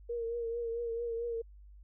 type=tone with vibrato; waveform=sine; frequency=466.2 Hz; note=A#4; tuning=in tune; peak=-33 dBFS; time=0.09-1.42 s; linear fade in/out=10 ms; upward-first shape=triangle; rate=4.5 Hz; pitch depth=45 cents each way; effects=added 50 Hz sine -51 dBFS peak until 1.83 s